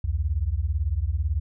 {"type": "beating tone pair", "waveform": "sine", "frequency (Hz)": [66.2, 84.2], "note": ["C2", "E2"], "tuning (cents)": [21, 37], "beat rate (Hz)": 18, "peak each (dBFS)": -25, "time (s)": [0.04, 1.4], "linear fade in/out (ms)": 5, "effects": []}